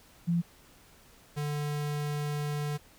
sine / square tone pair in turn, 171 / 147.41 Hz, F3 / D3, -36 / +7 cents, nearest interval minor third, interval 257 cents, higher first, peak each -24 / -31 dBFS, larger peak first, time 0.27-0.42 / 1.36-2.78 s, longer second, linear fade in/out 20 ms, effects pink hiss -58 dBFS RMS until 2.98 s

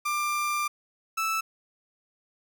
30% pulse tone pair in turn, 1189 / 1314.7 Hz, D6 / E6, +21 / -5 cents, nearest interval major second, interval 174 cents, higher second, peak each -23 dBFS, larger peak neither, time 0.05-0.68 / 1.17-1.41 s, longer first, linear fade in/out 10 ms, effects none

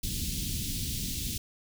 pink band-stop noise, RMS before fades -33 dBFS, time 0.03-1.38 s, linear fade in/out 5 ms, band 260 to 3200 Hz, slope 24 dB/octave, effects none

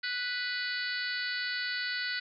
harmonic tone, 493.9 Hz, B4, in tune, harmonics 3 / 4 / 5 / 6 / 7 / 8 / 9 / 10, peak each -35 / -37 / -45 / -44 / -48 / -41 / -38 / -48 dBFS, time 0.03-2.2 s, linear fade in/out 10 ms, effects none

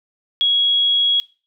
sine tone, 3322 Hz, G#7, in tune, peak -13 dBFS, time 0.41-1.2 s, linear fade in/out 0 ms, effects noise-tail reverb RT60 0.4 s tail -22 dB re dry

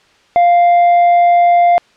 sine tone with tanh clipping, 698 Hz, F5, 1 cent flat, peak -7 dBFS, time 0.36-1.78 s, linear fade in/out 0 ms, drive 4 dB, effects white hiss -50 dBFS RMS until 1.96 s + low-pass 4000 Hz 12 dB/octave

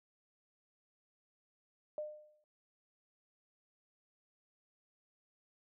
sine tone with exponential decay, 605 Hz, D#5, 49 cents flat, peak -35 dBFS, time 1.98-2.44 s, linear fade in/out 1 ms, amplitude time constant 98 ms, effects none

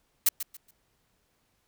blue noise with echo, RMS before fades -21 dBFS, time 0.26-0.29 s, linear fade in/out 5 ms, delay 140 ms, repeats 3, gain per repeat -12 dB, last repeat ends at 0.71 s, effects pink hiss -72 dBFS RMS until 1.67 s

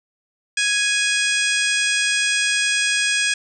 harmonic tone, 830.6 Hz, G#5, in tune, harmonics 2 / 3 / 4 / 5 / 6 / 7 / 8 / 9 / 10, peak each -22 / -22 / -25 / -35 / -27 / -31 / -31 / -34 / -27 dBFS, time 0.57-3.34 s, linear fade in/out 5 ms, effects none

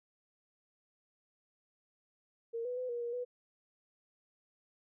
sine tone with pitch steps, 461.9 / 494.6 / 505 / 477.4 / 473.9 / 492.6 Hz, A#4 / B4 / B4 / A#4 / A#4 / B4, -16 / +3 / +39 / +41 / +28 / -5 cents, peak -35 dBFS, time 2.53-3.25 s, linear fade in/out 20 ms, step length 120 ms, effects none

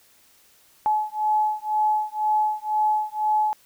sine beating tone pair, 853 / 855 Hz, G#5 / A5, +46 / -50 cents, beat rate 2 Hz, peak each -23 dBFS, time 0.86-3.53 s, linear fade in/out 0 ms, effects white hiss -57 dBFS RMS until 3.65 s

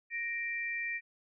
sine tone pair together, 1864.7 / 2355 Hz, A#6 / D7, 0 / +4 cents, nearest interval major third, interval 404 cents, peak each -36 / -36 dBFS, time 0.1-1.01 s, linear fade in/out 50 ms, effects none

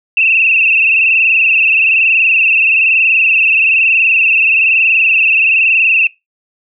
sine tone with frequency modulation, 2637 Hz, E7, in tune, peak -7 dBFS, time 0.17-6.07 s, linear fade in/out 2 ms, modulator 21.1 Hz, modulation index 5.1, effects noise-tail reverb RT60 0.2 s tail -20 dB re dry

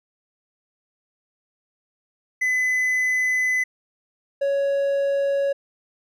triangle tone pair in turn, 2013 / 557.1 Hz, B6 / C#5, +33 / +9 cents, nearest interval octave + minor seventh, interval 2224 cents, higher first, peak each -17 dBFS, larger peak neither, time 2.41-3.64 / 4.41-5.53 s, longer first, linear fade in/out 10 ms, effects none

